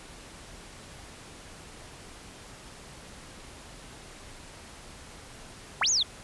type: linear two-way sweep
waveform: sine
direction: up then down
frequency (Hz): 533 to 7040 to 3229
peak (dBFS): -22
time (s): 5.81-6.03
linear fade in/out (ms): 5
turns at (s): 5.9
effects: pink hiss -47 dBFS RMS until 6.23 s + resampled to 24000 Hz